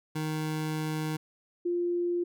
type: tone pair in turn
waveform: 25% pulse / sine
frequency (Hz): 155.56 / 349.2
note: D#3 / F4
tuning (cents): 0 / 0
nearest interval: octave + major second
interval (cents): 1400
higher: second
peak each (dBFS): -26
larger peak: neither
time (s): 0.15-1.17 / 1.65-2.24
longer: first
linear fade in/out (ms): 10
effects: none